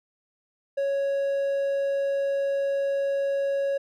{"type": "tone", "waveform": "triangle", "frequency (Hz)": 554.4, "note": "C#5", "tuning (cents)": 0, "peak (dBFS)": -21, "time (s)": [0.77, 3.78], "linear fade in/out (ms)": 10, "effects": []}